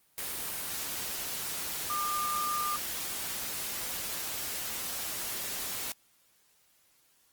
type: tone in noise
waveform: sine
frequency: 1201 Hz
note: D6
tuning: 38 cents sharp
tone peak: -30 dBFS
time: 1.9-2.76 s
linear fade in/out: 0 ms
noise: white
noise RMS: -36 dBFS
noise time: 0.18-5.92 s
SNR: +3 dB
effects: white hiss -67 dBFS RMS until 7.32 s + Opus 24 kbps